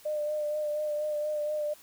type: tone with vibrato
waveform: sine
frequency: 601 Hz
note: D5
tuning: 40 cents sharp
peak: -28 dBFS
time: 0.05-1.74 s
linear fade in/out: 10 ms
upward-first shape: sine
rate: 4.2 Hz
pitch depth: 23 cents each way
effects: white hiss -55 dBFS RMS until 1.82 s